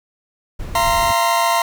brown noise, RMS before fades -27 dBFS, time 0.59-1.13 s, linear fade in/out 10 ms
40% pulse chord, F suspended fourth, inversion none, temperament equal with one note detuned, 682.1 / 932.3 / 1046.5 Hz, F5 / Bb5 / C6, -41 / 0 / 0 cents, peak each -18 dBFS, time 0.75-1.62 s, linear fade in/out 2 ms
effects none

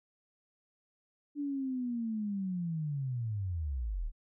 sine linear sweep, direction down, 293.7 to 31.97 Hz, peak -32 dBFS, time 1.35-4.12 s, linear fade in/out 50 ms, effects none

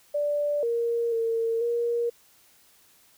sine tone with pitch steps, 585 / 467.7 / 456.3 / 471.8 Hz, D5 / A#4 / A#4 / A#4, -7 / +6 / -37 / +21 cents, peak -23 dBFS, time 0.14-2.1 s, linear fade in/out 10 ms, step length 490 ms, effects white hiss -59 dBFS RMS until 3.17 s

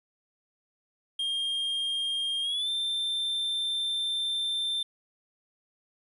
triangle tone with pitch glide, 3217 to 3569 Hz, G7 to A7, +44 to +24 cents, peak -26 dBFS, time 1.19-4.83 s, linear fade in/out 5 ms, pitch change +180 cents, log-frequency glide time 2.42-2.69 s, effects resampled to 32000 Hz + 11-bit

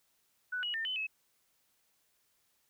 sine tone with pitch steps, 1487 / 2910 / 1805 / 3032 / 2583 Hz, F#6 / F#7 / A6 / F#7 / E7, +8 / -29 / +44 / +42 / -36 cents, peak -33 dBFS, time 0.52-1.07 s, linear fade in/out 10 ms, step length 110 ms, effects white hiss -74 dBFS RMS until 2.69 s

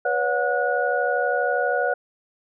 sine tone cluster, 491.6 / 564 / 726 / 1458 Hz, B4 / C#5 / F#5 / F#6, -8 / +30 / -33 / -26 cents, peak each -25 dBFS, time 0.05-1.94 s, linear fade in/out 5 ms, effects none

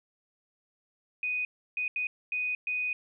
sine tone bursts at uneven times, 2489 Hz, D#7, in tune, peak -28 dBFS, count 5, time 1.23-1.45 / 1.77-1.88 / 1.96-2.07 / 2.32-2.55 / 2.67-2.93 s, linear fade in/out 2 ms, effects none

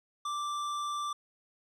triangle tone with hard clipping, 1174.7 Hz, D6, in tune, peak -34 dBFS, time 0.25-1.13 s, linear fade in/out 5 ms, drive 16 dB, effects none

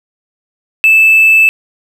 triangle tone with hard clipping, 2630 Hz, E7, 5 cents flat, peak -4 dBFS, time 0.84-1.49 s, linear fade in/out 0 ms, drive 4 dB, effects none

